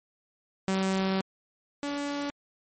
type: tone pair in turn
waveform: sawtooth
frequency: 191.1 / 286.3 Hz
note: G3 / D4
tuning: -44 / -44 cents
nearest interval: perfect fifth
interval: 700 cents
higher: second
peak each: -21 / -26 dBFS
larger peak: first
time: 0.68-1.21 / 1.83-2.3 s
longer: first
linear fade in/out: 0 ms
effects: MP3 32 kbps